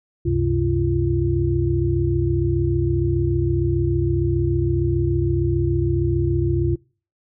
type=tone cluster; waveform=sine; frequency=69.1 / 95.8 / 130.8 / 343.4 Hz; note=C#2 / G2 / C3 / F4; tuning=-5 / -39 / 0 / -29 cents; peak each=-24 / -23 / -22 / -22 dBFS; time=0.25-6.76 s; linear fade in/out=10 ms; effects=noise-tail reverb RT60 0.4 s tail -25 dB re dry